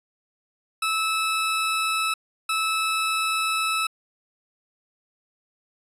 20% pulse tone pair in turn, 1306 / 1306 Hz, E6 / E6, -17 / -17 cents, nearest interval unison, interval 0 cents, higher neither, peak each -17 dBFS, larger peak neither, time 0.82-2.14 / 2.49-3.87 s, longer second, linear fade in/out 5 ms, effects resampled to 32000 Hz

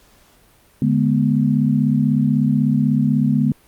sine chord, G# diminished, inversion second, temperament equal with one note detuned, 146.83 / 210.7 / 246.9 Hz, D3 / G#3 / B3, 0 / +25 / 0 cents, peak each -18 dBFS, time 0.82-3.52 s, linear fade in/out 2 ms, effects pink hiss -53 dBFS RMS until 3.67 s + Opus 48 kbps

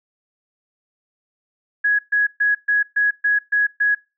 sine tone bursts, 1670 Hz, G#6, 9 cents sharp, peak -14 dBFS, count 8, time 1.84-3.95 s, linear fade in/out 10 ms, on 150 ms, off 130 ms, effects noise-tail reverb RT60 0.3 s tail -25 dB re dry

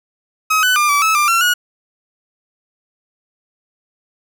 30% pulse tone with pitch steps, 1272 / 1499 / 1199 / 1153 / 1300 / 1191 / 1359 / 1451 Hz, D#6 / F#6 / D6 / D6 / E6 / D6 / F6 / F#6, +38 / +22 / +36 / -32 / -24 / +24 / -48 / -34 cents, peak -9 dBFS, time 0.5-1.54 s, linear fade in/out 10 ms, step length 130 ms, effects none

